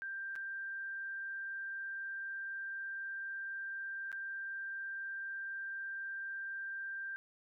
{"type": "tone with dropouts", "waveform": "sine", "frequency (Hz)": 1581, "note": "G6", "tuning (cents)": 14, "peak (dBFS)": -39, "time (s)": [0.02, 7.16], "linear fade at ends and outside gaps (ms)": 0, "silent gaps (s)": [[0.355, 0.361], [4.117, 4.127]], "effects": []}